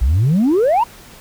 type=exponential sweep; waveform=sine; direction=up; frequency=55 to 990 Hz; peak=-9 dBFS; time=0.01-0.84 s; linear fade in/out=10 ms; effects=tanh soft clip ceiling -9 dBFS + pink hiss -41 dBFS RMS until 1.2 s